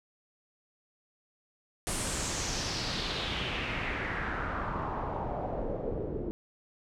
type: noise with low-pass filter sweep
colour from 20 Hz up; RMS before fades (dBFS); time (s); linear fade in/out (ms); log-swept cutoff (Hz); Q
pink; -34; 1.87-6.31; 0; 9800 to 370; 3
effects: none